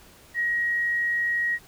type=tone; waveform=sine; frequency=1894 Hz; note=A#6; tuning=27 cents sharp; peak=-22 dBFS; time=0.34-1.59 s; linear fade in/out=50 ms; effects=pink hiss -52 dBFS RMS until 1.67 s